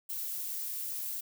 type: noise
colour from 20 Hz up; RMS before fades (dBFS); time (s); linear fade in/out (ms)
violet; -37; 0.09-1.21; 10
effects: none